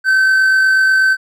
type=tone with amplitude modulation; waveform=triangle; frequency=1539 Hz; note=G6; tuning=32 cents flat; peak=-6 dBFS; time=0.04-1.17 s; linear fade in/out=50 ms; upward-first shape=sine; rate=48.2 Hz; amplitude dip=25%; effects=none